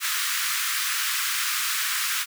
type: high-pass noise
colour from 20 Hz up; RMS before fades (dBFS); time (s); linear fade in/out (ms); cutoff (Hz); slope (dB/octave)
pink; -26; 0-2.26; 50; 1200; 48
effects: none